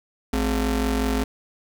30% pulse ring-modulated tone, 158.6 Hz, D#3, 33 cents sharp, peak -15 dBFS, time 0.33-1.24 s, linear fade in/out 5 ms, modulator 102 Hz, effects none

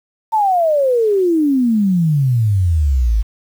sine exponential sweep, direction down, 907 to 50.4 Hz, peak -11 dBFS, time 0.32-3.23 s, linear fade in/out 20 ms, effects 7-bit

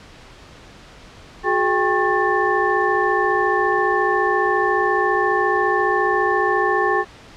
sine tone cluster, 365.6 / 420.1 / 796 / 1088 / 1773 Hz, F#4 / G#4 / G5 / C#6 / A6, -21 / +20 / +26 / -33 / +13 cents, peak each -22 dBFS, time 1.43-7.05 s, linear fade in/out 50 ms, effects pink hiss -43 dBFS RMS until 7.36 s + low-pass 5000 Hz 12 dB/octave

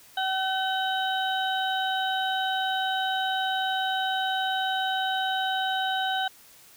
harmonic tone, 761 Hz, F#5, 48 cents sharp, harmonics 1 / 2 / 4 / 5, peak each -27 / -30 / -33 / -34 dBFS, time 0.17-6.28 s, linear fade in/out 5 ms, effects white hiss -53 dBFS RMS until 6.76 s

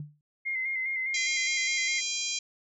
sine tone with exponential decay, 148.3 Hz, D3, 17 cents sharp, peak -32 dBFS, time 0-0.21 s, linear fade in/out 2 ms, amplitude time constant 44 ms
sine tone with vibrato, 2093 Hz, C7, in tune, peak -28 dBFS, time 0.45-2.01 s, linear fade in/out 20 ms, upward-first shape square, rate 4.9 Hz, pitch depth 31 cents each way
harmonic tone, 803 Hz, G5, 41 cents sharp, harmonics 3 / 4 / 5 / 6 / 7 / 8 / 9, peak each -37 / -37 / -37 / -37 / -37 / -37 / -37 dBFS, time 1.14-2.39 s, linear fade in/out 5 ms
effects none

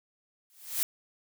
blue noise with exponential growth, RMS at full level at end -25 dBFS, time 0.5-0.83 s, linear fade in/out 0 ms, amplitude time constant 70 ms, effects none

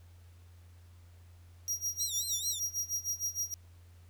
40% pulse tone with tremolo, 5710 Hz, F8, 37 cents sharp, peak -29 dBFS, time 1.68-3.54 s, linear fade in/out 0 ms, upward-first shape sine, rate 6.5 Hz, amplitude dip 90%
20% pulse tone with vibrato, 3809 Hz, A#7, 37 cents sharp, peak -30 dBFS, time 1.99-2.6 s, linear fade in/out 20 ms, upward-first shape sine, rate 4.6 Hz, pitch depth 150 cents each way
effects added 87 Hz sine -53 dBFS peak until 4.09 s + pink hiss -67 dBFS RMS until 4.09 s

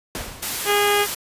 pink noise with exponential decay, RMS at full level -27 dBFS, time 0.15-0.89 s, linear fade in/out 0 ms, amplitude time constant 160 ms
white noise, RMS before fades -26 dBFS, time 0.42-1.15 s, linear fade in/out 10 ms
harmonic tone, 410 Hz, G#4, 22 cents flat, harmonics 1 / 2 / 3 / 4 / 5 / 6 / 7 / 8, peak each -20 / -23 / -25 / -26 / -27 / -28 / -28 / -29 dBFS, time 0.65-1.07 s, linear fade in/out 50 ms
effects resampled to 32000 Hz

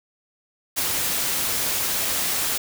white noise with ADSR envelope, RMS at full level -21 dBFS, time 0.76-2.58 s, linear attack 28 ms, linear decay 8 ms, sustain -3 dB, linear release 8 ms, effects none

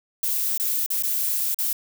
violet noise with dropouts, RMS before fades -24 dBFS, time 0.23-1.73 s, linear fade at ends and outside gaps 2 ms, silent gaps 0.577-0.598 / 0.862-0.903 / 1.024-1.034 / 1.545-1.587 s, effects none

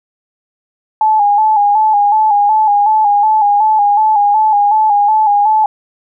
sine tone with vibrato, 842 Hz, G#5, 24 cents sharp, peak -7 dBFS, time 1.01-5.66 s, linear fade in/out 2 ms, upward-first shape square, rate 2.7 Hz, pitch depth 50 cents each way, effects none

